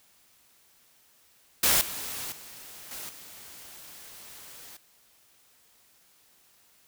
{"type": "noise with level steps", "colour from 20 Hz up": "white", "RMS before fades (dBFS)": [-22, -36, -46, -39, -47], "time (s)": [1.63, 4.77], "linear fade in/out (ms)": 5, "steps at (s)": [1.81, 2.32, 2.91, 3.09], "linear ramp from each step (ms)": 2, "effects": ["white hiss -62 dBFS RMS until 6.87 s"]}